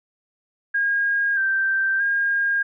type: tone with pitch steps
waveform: sine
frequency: 1627 / 1567 / 1618 Hz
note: G#6 / G6 / G#6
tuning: -36 / -1 / -46 cents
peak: -18 dBFS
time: 0.74-2.63 s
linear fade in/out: 10 ms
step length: 630 ms
effects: none